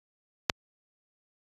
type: click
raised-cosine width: 0.2 ms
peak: -3 dBFS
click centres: 0.498 s
effects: high-pass 60 Hz 12 dB/octave + AAC 32 kbps